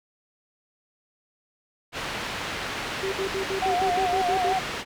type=low-pass noise; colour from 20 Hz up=white; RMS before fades=-32 dBFS; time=1.92-4.85 s; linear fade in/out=50 ms; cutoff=2700 Hz; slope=12 dB/octave
type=tone bursts; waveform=sine; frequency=386.8 Hz; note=G4; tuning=23 cents flat; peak=-26 dBFS; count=10; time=3.03-4.531 s; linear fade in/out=0 ms; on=88 ms; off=69 ms
type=tone with vibrato; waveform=sine; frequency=734 Hz; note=F#5; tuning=14 cents flat; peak=-22 dBFS; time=3.62-4.59 s; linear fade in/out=5 ms; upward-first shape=sine; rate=5.7 Hz; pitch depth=70 cents each way
effects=none